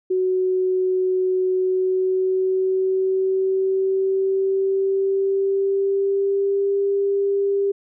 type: tone with pitch glide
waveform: sine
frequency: 371.3 to 397.9 Hz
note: F#4 to G4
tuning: +6 to +26 cents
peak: -17 dBFS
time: 0.1-7.72 s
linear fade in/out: 10 ms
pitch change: +120 cents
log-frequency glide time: 1.52-6.78 s
effects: none